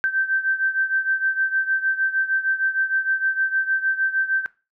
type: beating tone pair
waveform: sine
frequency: 1555 / 1561.5 Hz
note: G6 / G6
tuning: -14 / -7 cents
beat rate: 6.5 Hz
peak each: -21 / -24 dBFS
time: 0.04-4.46 s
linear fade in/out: 0 ms
effects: noise-tail reverb RT60 0.3 s tail -19 dB re dry